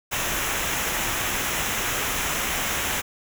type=noise with comb filter; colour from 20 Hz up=pink; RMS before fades=-26 dBFS; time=0.11-3.02 s; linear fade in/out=20 ms; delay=0.22 ms; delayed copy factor=-0.6; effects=none